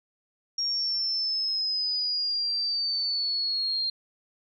sine exponential sweep, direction down, 5588 to 4186 Hz, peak -25 dBFS, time 0.58-3.9 s, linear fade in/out 5 ms, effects none

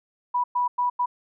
sine tone bursts at uneven times, 981 Hz, B5, 12 cents flat, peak -20 dBFS, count 4, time 0.34-0.44 / 0.55-0.68 / 0.78-0.9 / 0.99-1.06 s, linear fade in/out 10 ms, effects none

